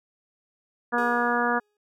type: harmonic tone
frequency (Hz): 240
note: B3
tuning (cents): -49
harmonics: 1 / 2 / 3 / 4 / 5 / 6 / 7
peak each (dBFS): -29 / -29 / -29 / -29 / -29 / -29 / -29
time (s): 0.92-1.6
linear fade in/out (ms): 20
type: tone with exponential decay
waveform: 40% pulse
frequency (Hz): 416.5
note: G#4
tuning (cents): +5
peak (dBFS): -34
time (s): 0.98-1.77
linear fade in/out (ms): 2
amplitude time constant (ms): 170
effects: none

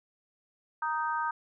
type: harmonic tone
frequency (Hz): 311.1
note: D#4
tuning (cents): 0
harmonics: 3 / 4 / 5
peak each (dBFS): -31 / -33 / -35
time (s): 0.82-1.31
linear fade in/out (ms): 5
effects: none

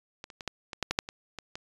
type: clicks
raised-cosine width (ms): 0.2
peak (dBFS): -23 / -29 / -22 / -14 / -20 / -11 / -10 / -6 / -22 / -21 / -21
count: 11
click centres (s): 0.241 / 0.302 / 0.408 / 0.477 / 0.732 / 0.827 / 0.91 / 0.989 / 1.089 / 1.387 / 1.555
effects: resampled to 24000 Hz

